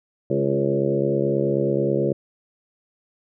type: harmonic tone with a mistuned harmonic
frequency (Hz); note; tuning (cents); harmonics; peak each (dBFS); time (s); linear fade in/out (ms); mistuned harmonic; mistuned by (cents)
69.3; C#2; 0; 2 / 3 / 4 / 5 / 6 / 7 / 8 / 9; -26 / -27 / -33 / -24 / -26 / -27 / -26 / -38; 0.3-2.13; 5; 6; -23
effects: none